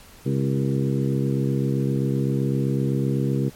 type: harmonic tone with a mistuned harmonic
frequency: 67.8 Hz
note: C#2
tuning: 38 cents flat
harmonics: 2 / 3 / 4 / 5 / 6 / 7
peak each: -22 / -26 / -28 / -30 / -32 / -33 dBFS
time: 0.25-3.5 s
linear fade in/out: 20 ms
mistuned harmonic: 6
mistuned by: -32 cents
effects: pink hiss -48 dBFS RMS until 3.55 s + MP3 64 kbps